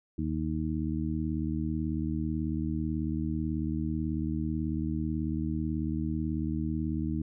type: harmonic tone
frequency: 78.2 Hz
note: D#2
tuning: 9 cents sharp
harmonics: 1 / 2 / 3 / 4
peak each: -34 / -34 / -34 / -34 dBFS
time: 0.18-7.22 s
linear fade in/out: 5 ms
effects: none